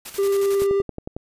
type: noise with tremolo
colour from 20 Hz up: white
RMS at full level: -34 dBFS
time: 0.05-0.67 s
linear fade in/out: 10 ms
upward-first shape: square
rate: 11 Hz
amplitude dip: 60%
type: tone with vibrato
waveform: triangle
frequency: 396.1 Hz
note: G4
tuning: 18 cents sharp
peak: -15 dBFS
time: 0.18-0.82 s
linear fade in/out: 10 ms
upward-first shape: triangle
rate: 19 Hz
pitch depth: 12 cents each way
type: click train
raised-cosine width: 2 ms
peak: -17 dBFS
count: 7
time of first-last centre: 0.62-1.165 s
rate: 11 Hz
effects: resampled to 32000 Hz